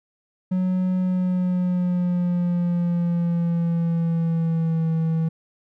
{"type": "tone with pitch glide", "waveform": "triangle", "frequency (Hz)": [184.2, 162.22], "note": ["F#3", "E3"], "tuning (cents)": [-7, -27], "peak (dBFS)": -17, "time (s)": [0.51, 5.29], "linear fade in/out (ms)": 10, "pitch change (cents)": -220, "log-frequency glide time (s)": [0.98, 4.89], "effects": []}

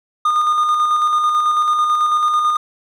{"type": "tone with tremolo", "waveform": "triangle", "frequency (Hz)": 1221, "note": "D#6", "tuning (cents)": -33, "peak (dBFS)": -10, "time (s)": [0.25, 2.57], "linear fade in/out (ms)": 5, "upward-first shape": "square", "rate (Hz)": 9.1, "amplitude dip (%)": 30, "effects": []}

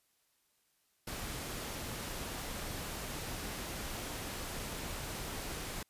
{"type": "noise", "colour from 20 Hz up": "pink", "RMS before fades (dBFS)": -41, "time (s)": [1.07, 5.83], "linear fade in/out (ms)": 5, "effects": ["white hiss -75 dBFS RMS until 5.89 s", "resampled to 32000 Hz"]}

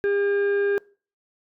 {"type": "tone pair together", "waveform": "sine", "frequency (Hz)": [403, 1612], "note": ["G4", "G6"], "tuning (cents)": [48, 48], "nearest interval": "2 octaves", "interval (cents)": 2400, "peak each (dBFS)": [-18, -27], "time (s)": [0.04, 0.78], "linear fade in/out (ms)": 0, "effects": ["noise-tail reverb RT60 0.4 s tail -25 dB re dry", "tanh soft clip ceiling -16 dBFS"]}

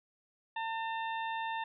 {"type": "harmonic tone", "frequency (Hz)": 900, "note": "A5", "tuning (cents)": 39, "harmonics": [1, 2, 3, 4], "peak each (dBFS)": [-35, -41, -45, -47], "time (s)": [0.56, 1.64], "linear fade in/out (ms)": 5, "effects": []}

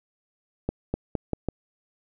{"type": "accelerating click train", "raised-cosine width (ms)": 2, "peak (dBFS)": -12, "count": 5, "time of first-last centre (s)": [0.69, 1.487], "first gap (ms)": 250, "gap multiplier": 0.85, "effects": []}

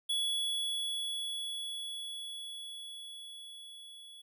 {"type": "tone with level ramp", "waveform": "square", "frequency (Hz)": 3384, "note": "G#7", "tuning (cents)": 32, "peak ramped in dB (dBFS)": [-30, -50], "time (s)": [0.09, 4.22], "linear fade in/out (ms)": 10, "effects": []}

